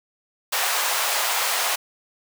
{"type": "high-pass noise", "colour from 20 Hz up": "pink", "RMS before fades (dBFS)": -23, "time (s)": [0.52, 1.76], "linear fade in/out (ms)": 10, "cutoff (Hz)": 670, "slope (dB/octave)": 24, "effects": []}